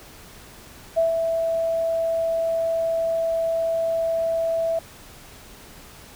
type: tone with ADSR envelope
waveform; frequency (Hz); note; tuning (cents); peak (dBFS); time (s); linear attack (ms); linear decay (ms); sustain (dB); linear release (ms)
sine; 659.3; E5; 0; -15; 0.96-4.79; 21; 140; -5; 4
effects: pink hiss -45 dBFS RMS until 6.15 s